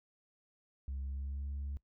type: tone with pitch glide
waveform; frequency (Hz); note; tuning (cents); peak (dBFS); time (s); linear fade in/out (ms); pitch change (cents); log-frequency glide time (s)
sine; 67.6 to 70.11; C#2 to C#2; -43 to +20; -35; 0.88-1.77; 0; +63; 1.02-1.48
effects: noise-tail reverb RT60 0.1 s tail -22 dB re dry + tanh soft clip ceiling -35 dBFS